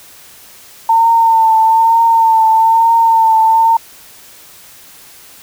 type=tone with vibrato; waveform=sine; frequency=903 Hz; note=A5; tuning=45 cents sharp; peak=-6 dBFS; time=0.89-3.77 s; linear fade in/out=5 ms; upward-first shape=triangle; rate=1.1 Hz; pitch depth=34 cents each way; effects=white hiss -39 dBFS RMS until 5.42 s